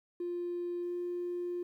triangle tone with pitch glide, 350 to 352.4 Hz, F4 to F4, +4 to +16 cents, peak -30 dBFS, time 0.2-1.63 s, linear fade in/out 5 ms, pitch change +12 cents, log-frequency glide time 0.82-0.95 s, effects tanh soft clip ceiling -31 dBFS + 12-bit

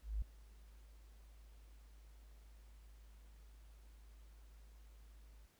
sine tone with ADSR envelope, 52.6 Hz, G#1, 23 cents sharp, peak -34 dBFS, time 0.02-5.47 s, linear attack 200 ms, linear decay 3 ms, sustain -23 dB, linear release 19 ms, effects pink hiss -72 dBFS RMS until 5.59 s

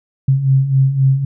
sine beating tone pair, 131.8 / 135.6 Hz, C3 / C#3, +13 / -38 cents, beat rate 3.8 Hz, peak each -17 / -11 dBFS, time 0.28-1.25 s, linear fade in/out 5 ms, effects none

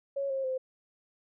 sine tone with pitch steps, 554 / 536.4 / 519.3 Hz, C#5 / C5 / C5, -1 / +43 / -13 cents, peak -29 dBFS, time 0.16-0.58 s, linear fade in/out 10 ms, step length 140 ms, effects none

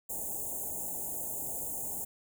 white band-stop noise, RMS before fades -37 dBFS, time 0.09-2.05 s, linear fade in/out 10 ms, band 900 to 6700 Hz, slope 96 dB/octave, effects none

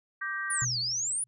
sine chord, G minor, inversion second, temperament equal with one note detuned, 1174.7 / 1568 / 1889.6 Hz, D6 / G6 / Bb6, 0 / 0 / +23 cents, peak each -38 / -33 / -36 dBFS, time 0.21-0.65 s, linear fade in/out 10 ms
sine exponential two-way sweep, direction down then up, 10070 to 4246 to 10070 Hz, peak -28 dBFS, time 0.5-1.24 s, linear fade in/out 5 ms, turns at 0.79 s
sine tone with exponential decay, 123.47 Hz, B2, in tune, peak -29 dBFS, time 0.62-1.27 s, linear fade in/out 0 ms, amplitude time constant 140 ms
effects none

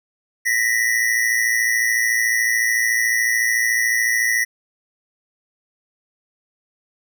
square tone pair together, 1870 / 1983.8 Hz, A#6 / B6, +5 / +7 cents, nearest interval minor second, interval 102 cents, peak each -20 dBFS, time 0.45-4.45 s, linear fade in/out 20 ms, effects none

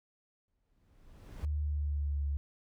brown noise with exponential growth, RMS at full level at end -42 dBFS, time 0.48-1.45 s, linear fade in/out 1 ms, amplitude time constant 210 ms
sine tone with pitch glide, 74.4 to 71.2 Hz, D2 to C#2, +23 to +47 cents, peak -30 dBFS, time 1.43-2.37 s, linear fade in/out 0 ms, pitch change -76 cents, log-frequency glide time 1.59-2.25 s
effects none

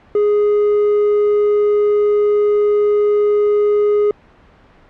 triangle tone with quantisation, 415.3 Hz, G#4, in tune, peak -9 dBFS, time 0.15-4.11 s, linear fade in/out 2 ms, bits 6, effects pink hiss -47 dBFS RMS until 4.89 s + low-pass 2000 Hz 12 dB/octave

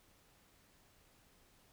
silence, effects pink hiss -68 dBFS RMS until 1.72 s

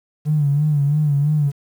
triangle tone with vibrato, 146.83 Hz, D3, in tune, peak -10 dBFS, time 0.25-1.52 s, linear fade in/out 50 ms, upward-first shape sine, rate 3 Hz, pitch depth 74 cents each way, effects tanh soft clip ceiling -12 dBFS + 8-bit

